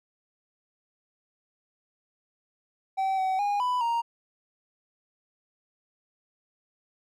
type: tone with pitch steps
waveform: triangle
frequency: 769 / 757 / 817 / 994 / 933 Hz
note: G5 / F#5 / G#5 / B5 / A#5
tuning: -33 / +39 / -29 / +11 / +1 cents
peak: -22 dBFS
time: 2.97-4.02 s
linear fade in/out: 20 ms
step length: 210 ms
effects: none